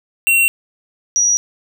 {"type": "tone pair in turn", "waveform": ["square", "sine"], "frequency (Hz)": [2735, 5795], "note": ["F7", "F#8"], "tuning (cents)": [-37, -37], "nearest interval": "octave + minor second", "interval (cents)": 1300, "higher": "second", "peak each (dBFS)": -11, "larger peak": "neither", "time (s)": [[0.27, 0.48], [1.16, 1.37]], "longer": "neither", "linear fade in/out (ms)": 0, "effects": []}